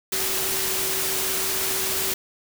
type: tone in noise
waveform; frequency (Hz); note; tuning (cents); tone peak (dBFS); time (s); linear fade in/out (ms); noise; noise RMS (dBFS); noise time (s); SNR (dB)
sine; 381.5; G4; -47; -34; 0.12-2.14; 5; white; -25; 0.12-2.14; -12
effects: none